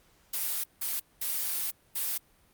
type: noise bursts at uneven times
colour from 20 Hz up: blue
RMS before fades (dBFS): -31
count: 4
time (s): 0.33-0.64 / 0.81-1 / 1.21-1.71 / 1.95-2.18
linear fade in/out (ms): 10
effects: pink hiss -64 dBFS RMS until 2.53 s + Opus 48 kbps